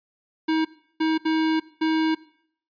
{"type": "tone bursts at uneven times", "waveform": "square", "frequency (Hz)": 317.9, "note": "D#4", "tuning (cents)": 37, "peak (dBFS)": -20, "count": 4, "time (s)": [[0.48, 0.65], [1, 1.18], [1.25, 1.6], [1.81, 2.15]], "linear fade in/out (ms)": 10, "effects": ["noise-tail reverb RT60 0.6 s tail -19 dB re dry", "resampled to 11025 Hz"]}